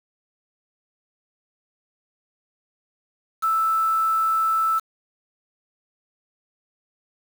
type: tone with quantisation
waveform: sine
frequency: 1318.5 Hz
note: E6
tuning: in tune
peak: -18 dBFS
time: 3.42-4.8 s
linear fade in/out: 20 ms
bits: 6
effects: none